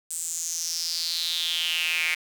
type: tone with high-pass filter sweep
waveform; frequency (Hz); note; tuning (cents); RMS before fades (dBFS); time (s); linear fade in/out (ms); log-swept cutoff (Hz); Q
square; 83.3; E2; +19; -28; 0.1-2.15; 10; 8300 to 2200; 5.9
effects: 8-bit